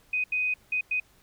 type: tone bursts at uneven times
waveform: sine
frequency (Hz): 2500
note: D#7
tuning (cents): +8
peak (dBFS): -24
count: 4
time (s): 0.13-0.24 / 0.32-0.54 / 0.72-0.81 / 0.91-1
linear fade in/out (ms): 5
effects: pink hiss -61 dBFS RMS until 1.22 s